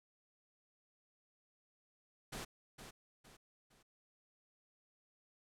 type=noise with echo; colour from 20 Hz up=pink; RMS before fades=-45 dBFS; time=2.32-2.45 s; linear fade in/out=10 ms; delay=460 ms; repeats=3; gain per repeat=-8 dB; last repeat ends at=3.83 s; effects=low-pass 11000 Hz 12 dB/octave